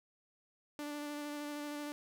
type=tone with vibrato; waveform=sawtooth; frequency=293.7 Hz; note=D4; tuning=in tune; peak=-36 dBFS; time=0.79-1.92 s; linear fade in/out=0 ms; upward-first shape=square; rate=13 Hz; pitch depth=11 cents each way; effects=none